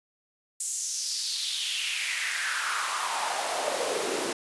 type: noise with high-pass filter sweep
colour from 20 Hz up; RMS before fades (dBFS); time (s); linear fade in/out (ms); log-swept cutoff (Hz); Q
pink; -30; 0.6-4.33; 5; 7800 to 340; 3.6
effects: resampled to 24000 Hz